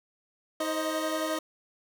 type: tone cluster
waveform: 25% pulse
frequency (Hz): 316.6 / 525 / 622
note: D#4 / C5 / D#5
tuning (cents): +30 / +6 / -1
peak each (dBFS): -28 / -33 / -28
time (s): 0.6-1.39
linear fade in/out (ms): 5
effects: none